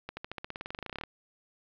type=accelerating click train; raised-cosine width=0.3 ms; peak=-21 dBFS; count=21; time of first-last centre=0.09-1.037 s; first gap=80 ms; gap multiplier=0.94; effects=low-pass 4000 Hz 12 dB/octave + 10-bit